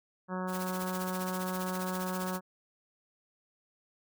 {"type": "harmonic tone", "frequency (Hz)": 184.4, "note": "F#3", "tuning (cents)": -6, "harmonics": [1, 2, 3, 4, 5, 6, 7, 8, 9], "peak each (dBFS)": [-35, -42, -41, -46, -42, -43, -45, -48, -49], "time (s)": [0.28, 2.41], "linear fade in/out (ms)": 50}
{"type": "noise with tremolo", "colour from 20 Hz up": "white", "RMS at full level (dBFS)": -40, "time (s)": [0.47, 2.4], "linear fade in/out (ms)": 50, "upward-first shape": "triangle", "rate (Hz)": 15, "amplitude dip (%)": 80}
{"effects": []}